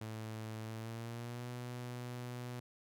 sawtooth tone with pitch glide, 110 to 122.76 Hz, A2 to B2, 0 to -10 cents, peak -38 dBFS, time 0.01-2.6 s, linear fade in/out 5 ms, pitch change +190 cents, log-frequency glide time 0.62-1.49 s, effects none

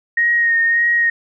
sine tone with vibrato, 1864.7 Hz, A#6, in tune, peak -12 dBFS, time 0.17-1.1 s, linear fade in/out 5 ms, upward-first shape sine, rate 1.7 Hz, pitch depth 23 cents each way, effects none

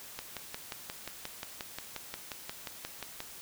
click train, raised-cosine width 0.2 ms, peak -20 dBFS, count 18, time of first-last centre 0.19-3.204 s, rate 5.64 Hz, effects white hiss -48 dBFS RMS until 3.41 s

